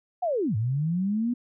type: linear two-way sweep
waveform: sine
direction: down then up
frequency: 753 to 102.9 to 247.5 Hz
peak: -23 dBFS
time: 0.22-1.34 s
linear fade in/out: 10 ms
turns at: 0.56 s
effects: none